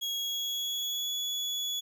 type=tone with pitch glide; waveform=35% pulse; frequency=3315 to 3396 Hz; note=G#7 to G#7; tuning=-4 to +38 cents; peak=-29 dBFS; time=0.01-1.81 s; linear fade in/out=20 ms; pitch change=+42 cents; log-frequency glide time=0.17-1.13 s; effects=none